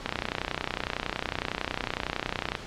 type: click train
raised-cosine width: 0.3 ms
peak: -11 dBFS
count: 78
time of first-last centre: 0.06-2.552 s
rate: 30.9 Hz
effects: pink hiss -41 dBFS RMS until 2.66 s + low-pass 5000 Hz 12 dB/octave